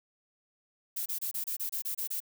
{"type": "noise bursts", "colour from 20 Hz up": "violet", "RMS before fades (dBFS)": -34, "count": 10, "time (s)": [0.96, 2.203], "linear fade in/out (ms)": 10, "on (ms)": 100, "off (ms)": 27, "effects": []}